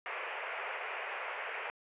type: band-pass noise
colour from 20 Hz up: white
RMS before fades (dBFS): -40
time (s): 0.06-1.7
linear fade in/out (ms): 0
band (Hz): 430 to 2600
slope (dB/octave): 48
effects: resampled to 8000 Hz